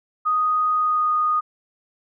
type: tone with pitch glide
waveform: sine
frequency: 1244.5 to 1234.5 Hz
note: D#6 to D#6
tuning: 0 to -14 cents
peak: -17 dBFS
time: 0.25-1.41 s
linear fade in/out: 20 ms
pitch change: -14 cents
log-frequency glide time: 0.74-1.13 s
effects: none